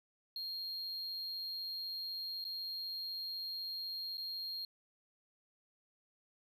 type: tone with dropouts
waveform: triangle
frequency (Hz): 4232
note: C8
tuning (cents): +19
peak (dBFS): -38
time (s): 0.36-4.65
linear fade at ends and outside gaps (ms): 2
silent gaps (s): 2.442-2.45 / 4.172-4.179
effects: none